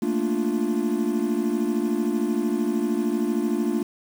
triangle chord, Bb major seventh, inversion third, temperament equal, 220 / 233.1 / 293.7 / 349.2 Hz, A3 / Bb3 / D4 / F4, 0 / 0 / 0 / 0 cents, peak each -25 dBFS, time 0.02-3.83 s, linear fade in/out 5 ms, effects 7-bit

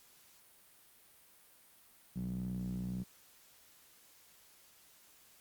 sawtooth tone with band-pass filter, 61.74 Hz, B1, in tune, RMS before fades -39 dBFS, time 2.15-3.04 s, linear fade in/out 20 ms, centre 170 Hz, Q 6.9, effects white hiss -63 dBFS RMS until 5.4 s + Opus 48 kbps

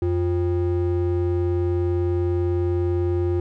triangle ring-modulated tone, 220 Hz, A3, in tune, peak -14 dBFS, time 0.02-3.4 s, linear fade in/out 2 ms, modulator 131 Hz, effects none

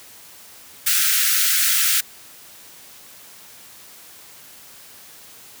white high-pass noise, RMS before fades -18 dBFS, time 0.86-2.01 s, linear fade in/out 10 ms, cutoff 1300 Hz, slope 96 dB/octave, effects white hiss -44 dBFS RMS until 5.6 s + high-pass 60 Hz 12 dB/octave

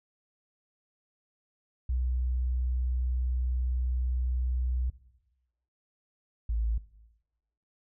sine tone pair in turn, 62.4 / 55.59 Hz, B1 / A1, +19 / +18 cents, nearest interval major second, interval 201 cents, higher first, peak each -26 dBFS, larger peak neither, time 1.89-4.9 / 6.49-6.78 s, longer first, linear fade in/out 5 ms, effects noise-tail reverb RT60 1.0 s tail -17 dB re dry

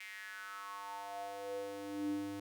square tone with high-pass filter sweep, 100 Hz, G2, 35 cents sharp, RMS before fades -43 dBFS, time 0-2.4 s, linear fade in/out 5 ms, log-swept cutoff 2200 to 220 Hz, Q 6.1, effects none

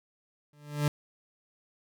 40% pulse tone with exponential growth, 147.2 Hz, D3, 4 cents sharp, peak -21 dBFS, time 0.53-0.88 s, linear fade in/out 2 ms, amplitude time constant 76 ms, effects none

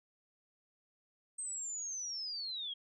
sine linear sweep, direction down, 8372 to 3208 Hz, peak -38 dBFS, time 1.38-2.74 s, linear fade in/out 10 ms, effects none

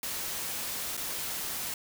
white noise with dropouts, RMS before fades -35 dBFS, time 0.03-1.74 s, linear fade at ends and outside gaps 2 ms, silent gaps 0.968-0.975 s, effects none

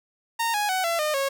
sawtooth tone with pitch steps, 922 / 831 / 748.9 / 674.9 / 608.3 / 548.2 Hz, A#5 / G#5 / F#5 / E5 / D#5 / C#5, -19 / +1 / +21 / +41 / -39 / -19 cents, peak -19 dBFS, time 0.39-1.29 s, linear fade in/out 10 ms, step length 150 ms, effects none

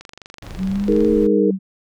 click train, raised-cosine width 0.2 ms, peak -20 dBFS, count 26, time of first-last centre 0.01-1.047 s, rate 24.1 Hz
brown noise, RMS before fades -31 dBFS, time 0.42-1.27 s, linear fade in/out 5 ms
sine linear two-way sweep, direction up then down, 185 to 218.4 to 188.9 Hz, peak -18 dBFS, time 0.57-1.59 s, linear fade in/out 50 ms, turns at 1.08 s
sine chord, D# suspended fourth, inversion none, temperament just, 311.1 / 414.8 / 466.7 Hz, D#4 / G#4 / A#4, 0 / -2 / +2 cents, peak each -18 dBFS, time 0.88-1.51 s, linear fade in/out 5 ms
effects none

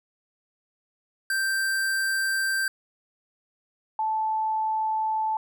square / sine tone pair in turn, 1568 / 874.2 Hz, G6 / A5, 0 / -11 cents, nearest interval minor seventh, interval 1011 cents, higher first, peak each -24 / -23 dBFS, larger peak second, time 1.3-2.68 / 3.99-5.37 s, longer neither, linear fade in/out 2 ms, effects none

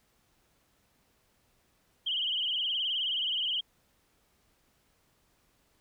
sine tone with vibrato, 3050 Hz, G7, 48 cents flat, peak -28 dBFS, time 2.06-3.61 s, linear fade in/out 10 ms, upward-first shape triangle, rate 19 Hz, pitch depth 130 cents each way, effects pink hiss -70 dBFS RMS until 5.8 s

